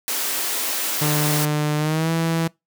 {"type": "high-pass noise", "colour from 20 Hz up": "white", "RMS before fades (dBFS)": -24, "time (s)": [0.08, 1.45], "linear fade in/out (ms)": 0, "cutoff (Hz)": 240, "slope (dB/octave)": 48}
{"type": "tone with pitch glide", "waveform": "sawtooth", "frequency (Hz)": [150, 164.52], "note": ["D3", "E3"], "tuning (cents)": [37, -3], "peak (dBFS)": -15, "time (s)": [1.01, 2.48], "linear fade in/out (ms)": 10, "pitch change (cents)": 160, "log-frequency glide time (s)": [1.77, 2.11]}
{"effects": ["noise-tail reverb RT60 0.2 s tail -24 dB re dry"]}